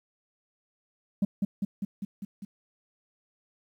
sine tone with echo, 199.7 Hz, G3, 32 cents sharp, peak -18 dBFS, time 1.22-1.25 s, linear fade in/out 5 ms, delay 200 ms, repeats 6, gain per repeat -3 dB, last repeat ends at 2.45 s, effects tanh soft clip ceiling -20 dBFS + 10-bit

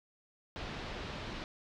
pink low-pass noise, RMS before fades -42 dBFS, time 0.56-1.44 s, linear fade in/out 0 ms, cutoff 4500 Hz, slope 24 dB/octave, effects none

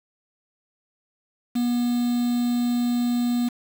triangle tone with quantisation, 241.8 Hz, B3, 36 cents flat, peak -18 dBFS, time 1.55-3.49 s, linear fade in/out 10 ms, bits 6, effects none

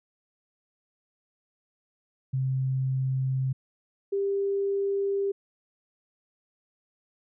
sine tone pair in turn, 131.7 / 396.7 Hz, C3 / G4, +12 / +21 cents, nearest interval octave + perfect fifth, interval 1909 cents, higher second, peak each -24 dBFS, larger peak neither, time 2.33-3.53 / 4.12-5.32 s, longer neither, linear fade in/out 10 ms, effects none

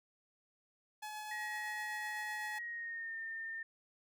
sawtooth tone with tremolo, 851 Hz, G#5, 42 cents sharp, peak -38 dBFS, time 1.02-2.59 s, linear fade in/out 10 ms, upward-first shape triangle, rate 7.9 Hz, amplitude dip 25%
sine tone with pitch glide, 1900 to 1811.1 Hz, A#6 to A6, +33 to +50 cents, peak -40 dBFS, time 1.31-3.63 s, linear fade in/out 5 ms, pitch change -83 cents, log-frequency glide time 2.57-3.17 s
effects none

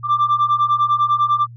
sine beating tone pair, 1174.7 / 1184.7 Hz, D6 / D6, 0 / +15 cents, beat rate 10 Hz, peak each -16 / -14 dBFS, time 0.03-1.47 s, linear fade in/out 50 ms, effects tanh soft clip ceiling -10 dBFS + added 118 Hz sine -35 dBFS peak until 1.56 s

